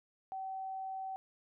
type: tone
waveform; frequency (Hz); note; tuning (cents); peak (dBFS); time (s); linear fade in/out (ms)
sine; 765; G5; -42; -38; 0.32-1.16; 0
effects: none